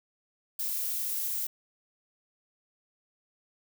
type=noise; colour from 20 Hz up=violet; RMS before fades=-32 dBFS; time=0.59-1.47 s; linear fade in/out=5 ms; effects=none